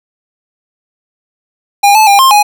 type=tone with pitch steps; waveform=square; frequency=809 / 868 / 802 / 1059 / 830 Hz; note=G#5 / A5 / G5 / C6 / G#5; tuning=-46 / -24 / +39 / +21 / -1 cents; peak=-4 dBFS; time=1.83-2.43 s; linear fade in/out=10 ms; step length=120 ms; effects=none

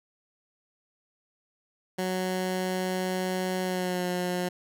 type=tone with pitch glide; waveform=15% pulse; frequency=185 to 179.53 Hz; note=F#3 to F3; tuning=0 to +48 cents; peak=-21 dBFS; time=1.98-4.49 s; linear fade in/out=10 ms; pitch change=-52 cents; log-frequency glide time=3.62-4.05 s; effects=none

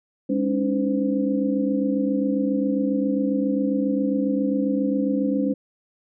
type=tone cluster; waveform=sine; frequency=204.8 / 277.4 / 304.8 / 511 Hz; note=G#3 / C#4 / D#4 / C5; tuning=-24 / +1 / -36 / -41 cents; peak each=-25 / -22 / -29 / -28 dBFS; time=0.29-5.54 s; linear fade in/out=10 ms; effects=none

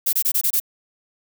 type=noise bursts; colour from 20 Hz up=violet; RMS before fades=-19 dBFS; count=6; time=0.06-0.601 s; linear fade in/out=10 ms; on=71 ms; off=23 ms; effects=none

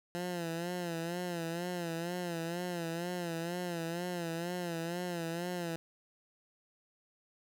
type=tone with vibrato; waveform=15% pulse; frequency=172 Hz; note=F3; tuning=26 cents flat; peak=-29 dBFS; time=0.15-5.76 s; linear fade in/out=0 ms; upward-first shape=sine; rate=2.1 Hz; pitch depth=76 cents each way; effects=none

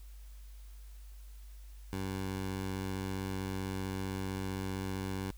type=tone; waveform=15% pulse; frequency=95.5 Hz; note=G2; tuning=45 cents flat; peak=-29 dBFS; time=1.93-5.31 s; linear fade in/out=0 ms; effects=added 50 Hz sine -47 dBFS peak until 5.37 s + white hiss -64 dBFS RMS until 5.37 s

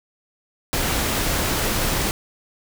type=noise; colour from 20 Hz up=pink; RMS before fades=-22 dBFS; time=0.73-2.11 s; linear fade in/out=0 ms; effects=none

